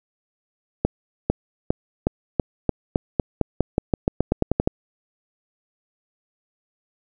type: accelerating click train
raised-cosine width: 2 ms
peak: -4 dBFS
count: 19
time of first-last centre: 0.85-4.675 s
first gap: 450 ms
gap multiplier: 0.9
effects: none